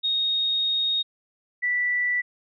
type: tone pair in turn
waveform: sine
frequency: 3729 / 1966.8 Hz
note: A#7 / B6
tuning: 0 / -8 cents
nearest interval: major seventh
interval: 1108 cents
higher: first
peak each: -21 dBFS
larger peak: neither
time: 0.03-1.03 / 1.62-2.22 s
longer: first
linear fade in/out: 20 ms
effects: none